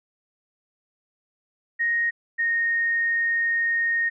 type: tone pair in turn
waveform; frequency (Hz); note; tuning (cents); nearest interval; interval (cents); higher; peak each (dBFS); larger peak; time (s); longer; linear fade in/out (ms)
sine; 1868 / 1854; A#6 / A#6; +3 / -10; unison; 13; first; -20; neither; 1.79-2.11 / 2.38-4.1; second; 20
effects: none